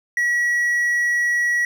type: tone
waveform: triangle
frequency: 1925 Hz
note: B6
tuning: 45 cents flat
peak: -15 dBFS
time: 0.17-1.65 s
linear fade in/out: 2 ms
effects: none